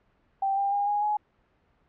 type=tone with pitch steps; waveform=sine; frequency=782 / 796.1 / 810.5 / 825.2 / 840.1 Hz; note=G5 / G5 / G#5 / G#5 / G#5; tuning=-4 / +27 / -42 / -11 / +20 cents; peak=-23 dBFS; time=0.42-1.17 s; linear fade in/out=5 ms; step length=150 ms; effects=pink hiss -67 dBFS RMS until 1.88 s + low-pass 2000 Hz 12 dB/octave